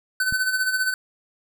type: tone with tremolo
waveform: square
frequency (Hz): 1516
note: F#6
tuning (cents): +42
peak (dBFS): -19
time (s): 0.2-0.94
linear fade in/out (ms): 2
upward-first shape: sine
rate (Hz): 15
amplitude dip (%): 60
type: click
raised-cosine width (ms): 5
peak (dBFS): -20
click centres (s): 0.325
effects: none